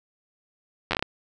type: slowing click train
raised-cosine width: 0.3 ms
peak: -8 dBFS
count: 7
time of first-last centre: 0.91-1.025 s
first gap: 10 ms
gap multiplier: 1.26
effects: none